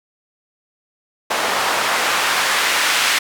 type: noise with band-pass filter sweep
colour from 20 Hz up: white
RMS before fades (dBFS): -18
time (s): 1.3-3.19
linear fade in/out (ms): 10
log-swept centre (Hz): 830 to 1900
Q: 0.87
effects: none